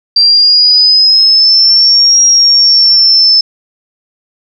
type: exponential two-way sweep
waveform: sine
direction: up then down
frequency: 4699 to 5640 to 5250 Hz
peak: -3 dBFS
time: 0.16-3.41 s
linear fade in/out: 5 ms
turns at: 2.22 s
effects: none